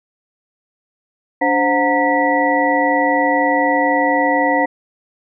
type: tone cluster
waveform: sine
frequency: 290.1 / 522 / 728 / 920 / 1954 Hz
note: D4 / C5 / F#5 / A#5 / B6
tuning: -21 / -4 / -28 / -23 / -19 cents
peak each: -19 dBFS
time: 1.41-4.66 s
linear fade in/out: 10 ms
effects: none